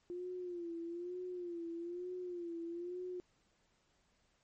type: tone with vibrato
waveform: sine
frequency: 349.2 Hz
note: F4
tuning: in tune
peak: -40 dBFS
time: 0.1-3.2 s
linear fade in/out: 0 ms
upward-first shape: sine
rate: 1.1 Hz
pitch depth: 73 cents each way
effects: pink hiss -75 dBFS RMS until 4.43 s + MP3 32 kbps